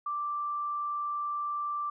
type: tone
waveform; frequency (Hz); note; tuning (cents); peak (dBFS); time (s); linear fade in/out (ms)
sine; 1174.7; D6; 0; -30; 0.06-1.9; 5
effects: none